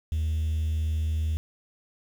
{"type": "tone", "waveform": "triangle", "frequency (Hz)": 78.6, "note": "D#2", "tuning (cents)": 18, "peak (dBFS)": -21, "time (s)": [0.12, 1.37], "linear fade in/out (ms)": 0, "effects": ["tanh soft clip ceiling -19 dBFS", "8-bit"]}